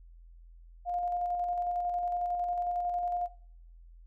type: tone with tremolo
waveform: sine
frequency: 707 Hz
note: F5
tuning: 21 cents sharp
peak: -28 dBFS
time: 0.85-3.29 s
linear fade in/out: 50 ms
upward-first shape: square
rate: 11 Hz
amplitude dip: 25%
effects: noise-tail reverb RT60 0.6 s tail -19 dB re dry + added 42 Hz sine -50 dBFS peak until 4.06 s